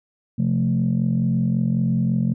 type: chord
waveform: sine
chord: F major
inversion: second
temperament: equal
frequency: 130.81 / 174.61 / 220 Hz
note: C3 / F3 / A3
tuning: 0 / 0 / 0 cents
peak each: -21 dBFS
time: 0.38-2.34 s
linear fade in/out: 10 ms
effects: tanh soft clip ceiling -11 dBFS